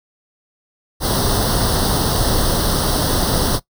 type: noise with comb filter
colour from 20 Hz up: pink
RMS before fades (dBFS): -17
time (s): 1-3.6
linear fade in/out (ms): 50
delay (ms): 0.21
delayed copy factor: +0.9
effects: noise-tail reverb RT60 0.1 s tail -18 dB re dry